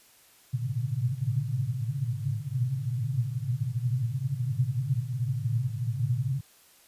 pink band-pass noise, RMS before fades -29 dBFS, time 0.53-6.41 s, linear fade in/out 20 ms, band 110 to 140 Hz, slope 96 dB/octave, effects white hiss -58 dBFS RMS until 6.87 s + resampled to 32000 Hz

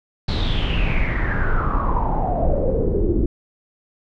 brown noise with low-pass filter sweep, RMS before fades -19 dBFS, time 0.28-3.26 s, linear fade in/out 5 ms, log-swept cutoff 4200 to 320 Hz, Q 8.4, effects none

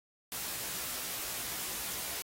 white noise with comb filter, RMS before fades -38 dBFS, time 0.32-2.22 s, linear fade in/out 0 ms, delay 16 ms, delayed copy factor +0.6, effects AAC 48 kbps

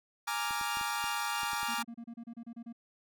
sawtooth chord, Bb dominant seventh, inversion third, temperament equal, 830.6 / 932.3 / 1174.7 / 1396.9 Hz, Ab5 / Bb5 / D6 / F6, 0 / 0 / 0 / 0 cents, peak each -34 dBFS, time 0.27-1.83 s, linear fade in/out 10 ms
clicks, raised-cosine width 3 ms, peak -37 dBFS, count 8, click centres 0.509 / 0.612 / 0.771 / 0.812 / 1.041 / 1.433 / 1.533 / 1.631 s
triangle tone bursts, 233.1 Hz, A#3, in tune, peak -39 dBFS, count 11, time 1.68-2.728 s, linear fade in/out 10 ms, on 68 ms, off 30 ms
effects none

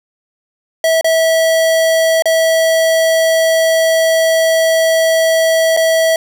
square tone with dropouts, 650 Hz, E5, 24 cents flat, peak -10 dBFS, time 0.84-6.16 s, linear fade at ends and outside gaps 2 ms, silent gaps 1.011-1.044 / 2.223-2.256 / 5.766-5.772 s, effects none

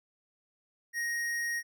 triangle tone with hard clipping, 1874 Hz, A#6, 9 cents sharp, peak -32 dBFS, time 0.93-1.63 s, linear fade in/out 50 ms, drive 18 dB, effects none

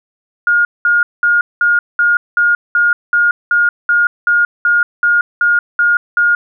sine tone bursts, 1425 Hz, F6, 34 cents sharp, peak -8 dBFS, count 16, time 0.47-6.35 s, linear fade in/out 2 ms, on 180 ms, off 200 ms, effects none

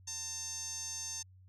sawtooth tone with band-pass filter, 900 Hz, A5, 39 cents sharp, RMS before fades -41 dBFS, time 0.07-1.23 s, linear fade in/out 10 ms, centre 6300 Hz, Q 7.8, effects added 93 Hz sine -56 dBFS peak until 1.48 s

